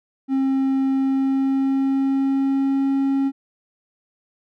triangle tone with pitch glide, 268 to 272.7 Hz, C4 to C#4, +42 to -28 cents, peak -15 dBFS, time 0.28-3.32 s, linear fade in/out 50 ms, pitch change +30 cents, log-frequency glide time 0.91-2.9 s, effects none

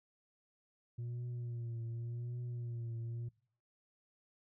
sine tone with vibrato, 118.5 Hz, A#2, 29 cents sharp, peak -36 dBFS, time 0.98-3.29 s, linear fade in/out 10 ms, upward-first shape triangle, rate 0.88 Hz, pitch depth 55 cents each way, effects noise-tail reverb RT60 0.5 s tail -23 dB re dry + tanh soft clip ceiling -38 dBFS

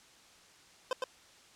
25% pulse tone with echo, 515 Hz, C5, 28 cents flat, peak -26 dBFS, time 0.91-0.93 s, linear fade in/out 2 ms, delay 110 ms, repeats 1, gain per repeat -2 dB, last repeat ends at 1.04 s, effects white hiss -59 dBFS RMS until 1.55 s + low-pass 7000 Hz 12 dB/octave

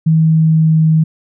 sine tone with pitch glide, 160 to 158.53 Hz, D#3 to D#3, +49 to +33 cents, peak -7 dBFS, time 0.06-1.04 s, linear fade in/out 10 ms, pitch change -16 cents, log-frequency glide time 0.19-0.87 s, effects none

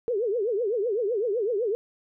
sine tone with vibrato, 440 Hz, A4, in tune, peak -23 dBFS, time 0.08-1.75 s, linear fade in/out 0 ms, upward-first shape triangle, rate 7.9 Hz, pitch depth 270 cents each way, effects none

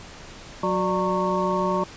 harmonic tone with a mistuned harmonic, 183.7 Hz, F#3, 12 cents flat, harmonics 1 / 2 / 3 / 5 / 6, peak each -27 / -27 / -27 / -27 / -27 dBFS, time 0.63-1.84 s, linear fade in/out 5 ms, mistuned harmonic 3, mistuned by +120 cents, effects pink hiss -42 dBFS RMS until 1.96 s + resampled to 16000 Hz

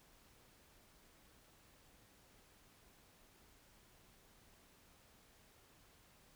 silence, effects pink hiss -67 dBFS RMS until 6.35 s

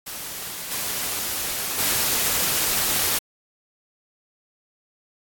white noise with level steps, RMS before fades -33 / -27 / -22 dBFS, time 0.06-3.19 s, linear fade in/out 10 ms, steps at 0.71 / 1.78 s, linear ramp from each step 10 ms, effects AAC 64 kbps

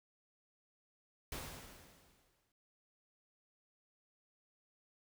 pink noise with exponential decay, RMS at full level -43 dBFS, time 1.32-2.52 s, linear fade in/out 2 ms, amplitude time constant 260 ms, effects none

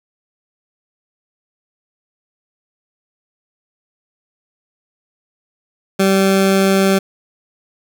20% pulse tone, 193.5 Hz, G3, 22 cents flat, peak -6 dBFS, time 5.99-6.99 s, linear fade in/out 10 ms, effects none

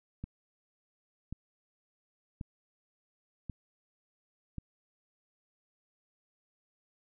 click train, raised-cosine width 5 ms, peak -26 dBFS, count 5, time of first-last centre 0.24-4.583 s, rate 0.921 Hz, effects none

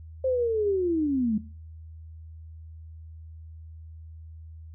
sine linear sweep, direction down, 530 to 204.3 Hz, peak -22 dBFS, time 0.24-1.38 s, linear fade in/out 5 ms, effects noise-tail reverb RT60 0.4 s tail -18 dB re dry + added 80 Hz sine -41 dBFS peak until 4.74 s

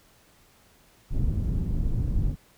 pink low-pass noise, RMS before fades -25 dBFS, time 1.1-2.36 s, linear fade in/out 50 ms, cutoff 140 Hz, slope 12 dB/octave, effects pink hiss -59 dBFS RMS until 2.57 s

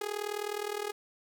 sawtooth tone with amplitude modulation, 415.3 Hz, G#4, in tune, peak -26 dBFS, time 0.01-0.92 s, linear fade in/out 5 ms, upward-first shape sine, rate 39.6 Hz, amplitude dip 85%, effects none

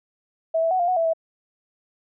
sine tone with pitch steps, 651 / 658 / 744 / 698 / 735 / 661 / 652 Hz, E5 / E5 / F#5 / F5 / F#5 / E5 / E5, -22 / -3 / +9 / -1 / -12 / +5 / -19 cents, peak -18 dBFS, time 0.54-1.135 s, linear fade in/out 10 ms, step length 85 ms, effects none

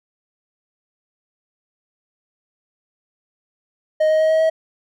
triangle tone with pitch steps, 622.3 / 627 / 631.7 / 636.5 / 641.3 Hz, D#5 / D#5 / D#5 / D#5 / E5, 0 / +13 / +26 / +39 / -48 cents, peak -11 dBFS, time 4-4.5 s, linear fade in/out 10 ms, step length 100 ms, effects none

